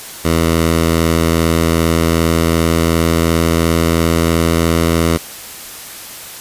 10% pulse tone with pitch glide, 82.41 to 83.13 Hz, E2 to E2, 0 to +15 cents, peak -3 dBFS, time 0.24-5.18 s, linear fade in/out 20 ms, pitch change +15 cents, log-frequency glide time 1.17-4.8 s, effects white hiss -31 dBFS RMS until 6.4 s + resampled to 32000 Hz

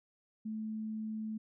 sine tone, 217.8 Hz, A3, 17 cents flat, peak -36 dBFS, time 0.45-1.38 s, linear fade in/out 10 ms, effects none

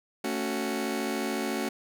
sawtooth chord, F# minor, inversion first, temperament just, 222 / 277.5 / 370 Hz, A3 / C#4 / F#4, +16 / +2 / 0 cents, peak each -29 dBFS, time 0.24-1.69 s, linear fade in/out 5 ms, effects none

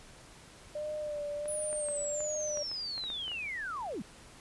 sine tone with vibrato, 596 Hz, D5, 25 cents sharp, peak -34 dBFS, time 0.75-2.63 s, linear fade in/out 5 ms, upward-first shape sine, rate 1.4 Hz, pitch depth 36 cents each way
clicks, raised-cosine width 0.5 ms, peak -31 dBFS, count 11, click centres 1.457 / 1.729 / 1.886 / 2.205 / 2.573 / 2.715 / 2.979 / 3.039 / 3.102 / 3.28 / 3.317 s
sine linear sweep, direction down, 9956 to 162.1 Hz, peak -35 dBFS, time 1.48-4.02 s, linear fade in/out 2 ms
effects pink hiss -54 dBFS RMS until 4.4 s + resampled to 24000 Hz

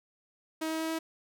sawtooth tone with pitch steps, 317.9 / 319.7 / 321.6 / 323.5 Hz, D#4 / D#4 / E4 / E4, +37 / +47 / -43 / -32 cents, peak -27 dBFS, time 0.61-0.99 s, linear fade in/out 10 ms, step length 95 ms, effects none

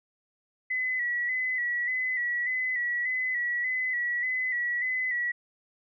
sine tone with vibrato, 1975.5 Hz, B6, in tune, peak -26 dBFS, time 0.7-5.32 s, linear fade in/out 10 ms, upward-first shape square, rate 1.7 Hz, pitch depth 39 cents each way, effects none

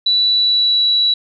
sine tone with pitch glide, 3951 to 3924 Hz, B7 to B7, 0 to -12 cents, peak -11 dBFS, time 0.06-1.14 s, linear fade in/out 5 ms, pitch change -12 cents, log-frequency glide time 0.31-0.86 s, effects none

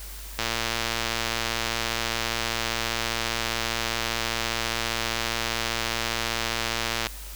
click train, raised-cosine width 0.2 ms, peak -8 dBFS, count 769, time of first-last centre 0.39-7.068 s, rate 115 Hz, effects added 50 Hz sine -38 dBFS peak until 7.35 s + white hiss -42 dBFS RMS until 7.35 s

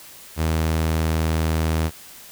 sawtooth tone, 79.9 Hz, D#2, 47 cents sharp, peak -15 dBFS, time 0.36-1.91 s, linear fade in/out 50 ms, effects white hiss -43 dBFS RMS until 2.31 s

